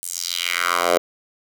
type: tone with high-pass filter sweep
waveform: 10% pulse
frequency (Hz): 87.31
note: F2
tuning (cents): 0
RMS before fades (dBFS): -22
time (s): 0.03-0.98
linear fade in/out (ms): 0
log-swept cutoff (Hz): 9400 to 520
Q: 2.4
effects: none